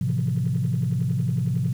sine chord, F major seventh, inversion first, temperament just, 109.13 / 130.96 / 163.7 / 174.61 Hz, A2 / C3 / E3 / F3, -14 / +2 / -12 / 0 cents, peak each -26 / -23 / -28 / -27 dBFS, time 0.01-1.73 s, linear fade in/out 5 ms, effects tanh soft clip ceiling -14 dBFS + 8-bit

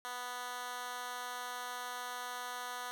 10% pulse tone with high-pass filter, 246.9 Hz, B3, in tune, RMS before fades -42 dBFS, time 0.05-2.91 s, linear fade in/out 0 ms, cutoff 900 Hz, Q 0.92, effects none

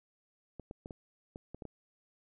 clicks, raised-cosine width 2 ms, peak -30 dBFS, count 8, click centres 0.597 / 0.711 / 0.859 / 0.908 / 1.359 / 1.546 / 1.622 / 1.653 s, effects none

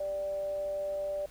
sine tone with frequency modulation, 587.3 Hz, D5, in tune, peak -31 dBFS, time 0-1.26 s, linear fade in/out 5 ms, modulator 194 Hz, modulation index 0.21, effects added 50 Hz sine -58 dBFS peak until 1.3 s + pink hiss -57 dBFS RMS until 1.3 s

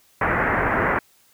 white low-pass noise, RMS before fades -21 dBFS, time 0.21-0.99 s, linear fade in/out 5 ms, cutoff 2000 Hz, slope 48 dB/octave, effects white hiss -58 dBFS RMS until 1.33 s

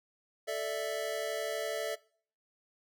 square chord, A suspended fourth, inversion none, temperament equal, 440 / 587.3 / 659.3 Hz, A4 / D5 / E5, 0 / 0 / 0 cents, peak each -39 / -38 / -37 dBFS, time 0.47-1.96 s, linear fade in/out 20 ms, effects noise-tail reverb RT60 0.5 s tail -22 dB re dry

